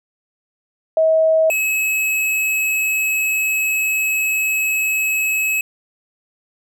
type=tone pair in turn; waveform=sine / square; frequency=640 / 2574 Hz; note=D#5 / E7; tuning=+49 / -42 cents; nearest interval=2 octaves; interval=2409 cents; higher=second; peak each=-11 / -17 dBFS; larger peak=first; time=0.97-1.5 / 1.5-5.61 s; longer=second; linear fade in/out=2 ms; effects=none

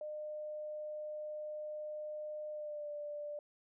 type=tone with pitch glide; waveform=sine; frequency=606 to 589.8 Hz; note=D#5 to D5; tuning=-46 to +7 cents; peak=-40 dBFS; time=0.01-3.39 s; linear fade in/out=2 ms; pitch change=-47 cents; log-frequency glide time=2.51-2.89 s; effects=none

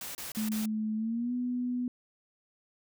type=noise bursts; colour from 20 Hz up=white; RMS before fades=-40 dBFS; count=4; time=0.01-0.657 s; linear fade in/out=2 ms; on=140 ms; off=29 ms
type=tone with pitch glide; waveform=sine; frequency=216.4 to 247.1 Hz; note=A3 to B3; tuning=-29 to +1 cents; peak=-29 dBFS; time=0.37-1.88 s; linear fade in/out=2 ms; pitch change=+230 cents; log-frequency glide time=0.96-1.33 s
effects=none

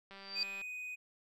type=click train; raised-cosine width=0.3 ms; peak=-36 dBFS; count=100; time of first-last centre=0.11-0.615 s; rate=196 Hz
type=tone with exponential growth; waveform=sine; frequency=4667 Hz; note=D8; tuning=12 cents flat; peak=-29 dBFS; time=0.13-0.43 s; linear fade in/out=1 ms; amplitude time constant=64 ms
type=tone; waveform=triangle; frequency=2494 Hz; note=D#7; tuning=3 cents sharp; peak=-39 dBFS; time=0.35-0.96 s; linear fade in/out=20 ms
effects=none

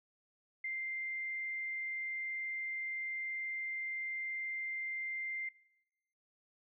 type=tone; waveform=sine; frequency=2093 Hz; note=C7; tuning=in tune; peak=-36 dBFS; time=0.64-5.49 s; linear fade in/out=5 ms; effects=noise-tail reverb RT60 1.0 s tail -24 dB re dry

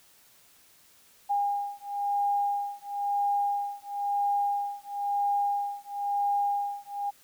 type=beating tone pair; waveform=sine; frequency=810 / 810.99 Hz; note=G#5 / G#5; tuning=-43 / -41 cents; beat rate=0.99 Hz; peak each=-29 dBFS; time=1.29-7.11 s; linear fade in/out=20 ms; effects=white hiss -59 dBFS RMS until 7.23 s

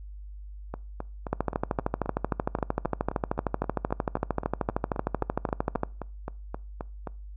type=two click trains; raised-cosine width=1 ms; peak=-19 / -11 dBFS; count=25 / 60; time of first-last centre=0.74-7.072 / 1.33-5.834 s; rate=3.79 / 13.1 Hz; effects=noise-tail reverb RT60 0.4 s tail -24 dB re dry + added 50 Hz sine -39 dBFS peak until 7.36 s

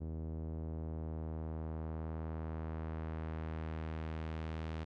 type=tone with low-pass filter sweep; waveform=sawtooth; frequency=79.6 Hz; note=D#2; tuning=40 cents sharp; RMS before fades=-41 dBFS; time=0-4.85 s; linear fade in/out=20 ms; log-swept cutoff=420 to 3700 Hz; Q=0.81; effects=none

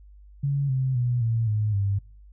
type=tone with pitch steps; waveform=sine; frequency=140.6 / 131.18 / 122.4 / 114.2 / 106.55 / 99.42 Hz; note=C#3 / C3 / B2 / A#2 / G#2 / G2; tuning=+25 / +5 / -15 / -35 / +45 / +25 cents; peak=-21 dBFS; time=0.43-1.99 s; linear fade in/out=10 ms; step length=260 ms; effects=noise-tail reverb RT60 0.4 s tail -24 dB re dry + added 50 Hz sine -46 dBFS peak until 2.32 s

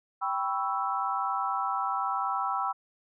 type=chord; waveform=sine; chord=C# half-diminished seventh; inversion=second; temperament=equal; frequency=784 / 987.8 / 1108.7 / 1318.5 Hz; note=G5 / B5 / C#6 / E6; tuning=0 / 0 / 0 / 0 cents; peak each=-32 / -33 / -35 / -31 dBFS; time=0.21-2.73 s; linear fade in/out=20 ms; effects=none

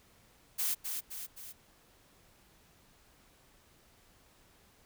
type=noise with echo; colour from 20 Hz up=blue; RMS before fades=-32 dBFS; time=0.58-0.75 s; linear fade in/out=20 ms; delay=260 ms; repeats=3; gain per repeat=-5 dB; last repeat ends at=1.53 s; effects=pink hiss -64 dBFS RMS until 4.85 s

